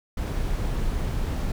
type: noise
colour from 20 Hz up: brown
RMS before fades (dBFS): -26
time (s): 0.17-1.52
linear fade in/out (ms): 5
effects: none